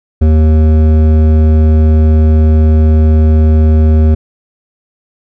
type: tone with hard clipping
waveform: sine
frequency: 78 Hz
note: D#2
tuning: 5 cents sharp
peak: -6 dBFS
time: 0.21-4.15 s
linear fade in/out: 10 ms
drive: 12 dB
effects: none